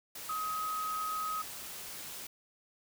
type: tone in noise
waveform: sine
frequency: 1264 Hz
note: D#6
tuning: 27 cents sharp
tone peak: -33 dBFS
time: 0.29-1.42 s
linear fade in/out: 5 ms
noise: white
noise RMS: -44 dBFS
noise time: 0.15-2.27 s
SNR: +8 dB
effects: none